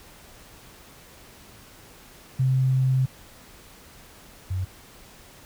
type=tone pair in turn; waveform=sine; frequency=130.81 / 92.91 Hz; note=C3 / F#2; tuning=0 / +8 cents; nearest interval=tritone; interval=592 cents; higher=first; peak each=-18 / -24 dBFS; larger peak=first; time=2.39-3.06 / 4.5-4.65 s; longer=first; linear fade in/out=10 ms; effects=pink hiss -49 dBFS RMS until 5.45 s

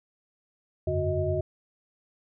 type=tone cluster; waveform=sine; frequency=88.2 / 97.4 / 143.2 / 366.6 / 629 Hz; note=F2 / G2 / D3 / F#4 / D#5; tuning=+18 / -11 / -43 / -16 / +19 cents; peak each=-30 / -34 / -33 / -30 / -29 dBFS; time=0.87-1.41 s; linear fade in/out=5 ms; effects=none

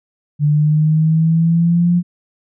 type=exponential sweep; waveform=sine; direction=up; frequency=146.83 to 176.7 Hz; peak=-10 dBFS; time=0.39-2.03 s; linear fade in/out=50 ms; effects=none

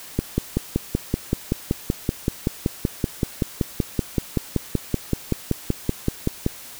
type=click train; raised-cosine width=3 ms; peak=-6 dBFS; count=34; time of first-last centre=0.19-6.464 s; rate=5.26 Hz; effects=white hiss -40 dBFS RMS until 6.79 s

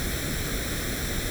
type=noise with comb filter; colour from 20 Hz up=pink; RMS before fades=-29 dBFS; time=0-1.3 s; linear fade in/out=0 ms; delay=0.53 ms; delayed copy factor=+0.7; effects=none

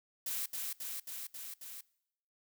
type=noise with echo; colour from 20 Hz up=blue; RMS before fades=-37 dBFS; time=0.26-0.46 s; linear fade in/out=5 ms; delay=270 ms; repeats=5; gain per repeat=-2 dB; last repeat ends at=1.81 s; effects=noise-tail reverb RT60 0.8 s tail -23 dB re dry

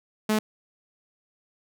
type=tone; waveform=sawtooth; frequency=215 Hz; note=A3; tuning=40 cents flat; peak=-17 dBFS; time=0.29-0.39 s; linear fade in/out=5 ms; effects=none

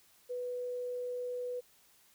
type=tone; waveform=sine; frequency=493.9 Hz; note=B4; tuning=in tune; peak=-35 dBFS; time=0.29-1.61 s; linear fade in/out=20 ms; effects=white hiss -65 dBFS RMS until 2.14 s

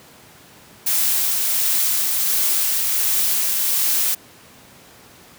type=noise with tremolo; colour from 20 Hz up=blue; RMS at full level=-18 dBFS; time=0.86-4.15 s; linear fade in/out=10 ms; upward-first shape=triangle; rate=1.4 Hz; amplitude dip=25%; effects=pink hiss -46 dBFS RMS until 5.38 s + high-pass 100 Hz 12 dB/octave

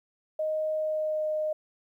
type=tone with pitch glide; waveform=sine; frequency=622.3 to 616.6 Hz; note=D#5 to D#5; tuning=0 to -16 cents; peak=-26 dBFS; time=0.39-1.53 s; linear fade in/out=5 ms; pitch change=-16 cents; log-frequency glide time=0.74-1.26 s; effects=11-bit

